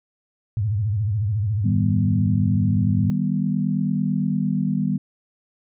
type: tone with vibrato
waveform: sine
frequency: 104.7 Hz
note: G#2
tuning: 15 cents sharp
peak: -19 dBFS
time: 0.57-3.1 s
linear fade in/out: 0 ms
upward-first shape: sine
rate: 14 Hz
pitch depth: 160 cents each way
type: chord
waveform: sine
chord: Eb augmented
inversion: none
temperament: equal with one note detuned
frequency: 155.56 / 196 / 244.8 Hz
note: Eb3 / G3 / B3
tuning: 0 / 0 / -15 cents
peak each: -24 / -22 / -25 dBFS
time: 1.64-4.98 s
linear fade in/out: 10 ms
effects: none